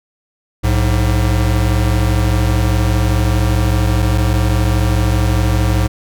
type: tone pair together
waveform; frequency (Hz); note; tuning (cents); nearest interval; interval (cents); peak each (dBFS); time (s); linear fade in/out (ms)
square; 61 / 105.94; B1 / G#2; -21 / +35; minor seventh; 956; -15; 0.63-5.88; 20
effects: none